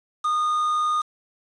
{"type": "tone with quantisation", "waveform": "triangle", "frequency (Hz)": 1227, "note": "D#6", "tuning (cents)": -25, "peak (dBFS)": -18, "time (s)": [0.24, 1.02], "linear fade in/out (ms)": 10, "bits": 6, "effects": ["resampled to 22050 Hz"]}